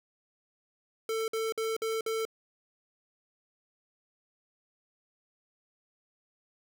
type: tone bursts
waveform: square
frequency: 445.8 Hz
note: A4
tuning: 23 cents sharp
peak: -30 dBFS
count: 5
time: 1.09-2.252 s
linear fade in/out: 2 ms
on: 190 ms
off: 53 ms
effects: none